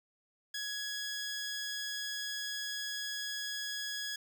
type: tone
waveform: 15% pulse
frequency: 1672 Hz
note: G#6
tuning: 11 cents sharp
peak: -30 dBFS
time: 0.54-4.16 s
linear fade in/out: 5 ms
effects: none